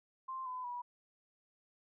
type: tone with pitch steps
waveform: sine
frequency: 1050 / 1010.7 / 972.9 Hz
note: C6 / B5 / B5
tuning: +6 / +40 / -26 cents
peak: -39 dBFS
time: 0.28-0.82 s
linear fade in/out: 10 ms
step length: 180 ms
effects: none